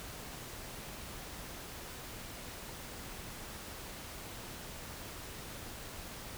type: silence
effects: pink hiss -46 dBFS RMS until 6.37 s